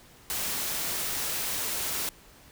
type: noise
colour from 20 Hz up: white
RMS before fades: -31 dBFS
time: 0.3-2.09 s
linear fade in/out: 0 ms
effects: pink hiss -54 dBFS RMS until 2.51 s